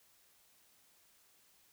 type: silence
effects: white hiss -68 dBFS RMS until 1.72 s